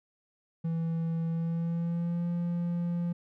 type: tone with pitch glide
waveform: triangle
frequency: 164.81 to 172.7 Hz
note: E3 to F3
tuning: 0 to -19 cents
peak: -26 dBFS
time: 0.64-3.13 s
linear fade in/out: 10 ms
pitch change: +81 cents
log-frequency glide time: 1.29-2.28 s
effects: none